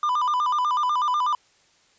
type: tone with vibrato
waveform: triangle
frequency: 1094 Hz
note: C#6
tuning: 23 cents flat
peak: -18 dBFS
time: 0.03-1.35 s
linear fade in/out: 2 ms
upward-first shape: square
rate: 8.1 Hz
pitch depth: 160 cents each way
effects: white hiss -60 dBFS RMS until 1.98 s + resampled to 16000 Hz